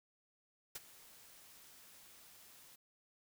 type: noise with ADSR envelope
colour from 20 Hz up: white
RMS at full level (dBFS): -43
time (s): 0.75-2.76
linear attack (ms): 7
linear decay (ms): 28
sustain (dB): -17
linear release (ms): 10
effects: none